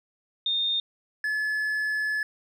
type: tone pair in turn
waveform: sine / triangle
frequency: 3652 / 1717.6 Hz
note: A#7 / A6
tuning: -36 / -42 cents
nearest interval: octave + minor second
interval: 1306 cents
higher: first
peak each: -23 dBFS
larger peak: neither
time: 0.46-0.8 / 1.24-2.23 s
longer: second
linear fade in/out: 2 ms
effects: none